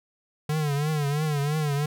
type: tone with vibrato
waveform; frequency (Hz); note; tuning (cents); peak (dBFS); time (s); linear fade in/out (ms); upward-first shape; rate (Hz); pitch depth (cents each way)
square; 148.5; D3; +20; -24; 0.49-1.86; 5; triangle; 3; 110
effects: none